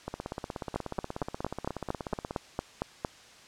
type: two click trains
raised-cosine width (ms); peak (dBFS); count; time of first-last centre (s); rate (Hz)
1; -20 / -15; 38 / 11; 0.08-2.309 / 0.76-3.048; 16.6 / 4.37
effects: white hiss -53 dBFS RMS until 3.47 s + low-pass 6000 Hz 12 dB/octave